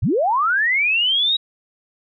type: linear sweep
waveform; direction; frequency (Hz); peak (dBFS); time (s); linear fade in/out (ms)
sine; up; 67.2 to 3854; -15; 0.02-1.37; 10
effects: none